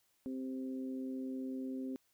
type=harmonic tone; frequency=130.81 Hz; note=C3; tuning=in tune; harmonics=2 / 3 / 4; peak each=-38 / -48 / -52 dBFS; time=0.26-1.96 s; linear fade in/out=0 ms; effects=white hiss -75 dBFS RMS until 2.13 s